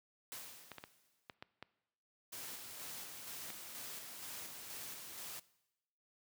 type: noise with exponential decay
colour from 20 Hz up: white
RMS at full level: -46 dBFS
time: 0.32-1.34 s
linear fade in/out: 0 ms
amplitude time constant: 220 ms
type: clicks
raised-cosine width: 0.3 ms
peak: -31 dBFS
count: 7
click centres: 0.717 / 0.783 / 0.839 / 1.298 / 1.425 / 1.626 / 3.503 s
type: noise with tremolo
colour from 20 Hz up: white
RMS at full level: -47 dBFS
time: 2.32-5.4 s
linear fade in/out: 10 ms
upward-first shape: square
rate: 2.1 Hz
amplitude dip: 30%
effects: noise-tail reverb RT60 0.9 s tail -20 dB re dry + high-pass 80 Hz 12 dB/octave